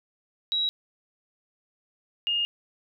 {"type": "tone pair in turn", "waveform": "sine", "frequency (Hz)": [3866, 2838], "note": ["B7", "F7"], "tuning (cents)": [-38, 27], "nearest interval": "perfect fourth", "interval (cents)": 535, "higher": "first", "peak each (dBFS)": -23, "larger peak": "neither", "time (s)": [[0.52, 0.69], [2.27, 2.45]], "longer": "second", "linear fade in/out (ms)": 0, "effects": []}